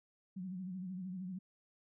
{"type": "tone with vibrato", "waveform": "sine", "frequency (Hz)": 184.8, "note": "F#3", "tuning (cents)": -2, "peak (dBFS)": -40, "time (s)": [0.36, 1.39], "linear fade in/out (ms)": 10, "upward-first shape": "sine", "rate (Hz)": 13, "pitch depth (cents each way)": 75, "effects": []}